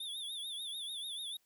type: tone with vibrato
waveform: square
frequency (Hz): 3537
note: A7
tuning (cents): +8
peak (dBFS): -40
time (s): 0-1.37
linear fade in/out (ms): 5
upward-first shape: triangle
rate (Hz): 6.8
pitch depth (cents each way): 120
effects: white hiss -75 dBFS RMS until 1.45 s